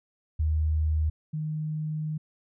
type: tone pair in turn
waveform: sine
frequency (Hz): 77.78 / 154.35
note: D#2 / D#3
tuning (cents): 0 / -14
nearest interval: octave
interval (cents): 1186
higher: second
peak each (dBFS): -22 / -28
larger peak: first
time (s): 0.39-1.1 / 1.33-2.18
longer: second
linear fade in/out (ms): 10
effects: none